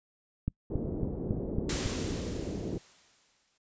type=click train; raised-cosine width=5 ms; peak=-17 dBFS; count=6; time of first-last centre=0.48-1.861 s; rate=3.62 Hz
type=low-pass noise; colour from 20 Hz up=white; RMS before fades=-35 dBFS; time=0.7-2.78 s; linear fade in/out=2 ms; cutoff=420 Hz; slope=24 dB/octave
type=noise with exponential decay; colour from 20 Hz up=white; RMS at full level=-32 dBFS; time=1.69-3.58 s; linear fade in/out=5 ms; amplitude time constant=410 ms
effects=noise-tail reverb RT60 0.1 s tail -26 dB re dry + resampled to 16000 Hz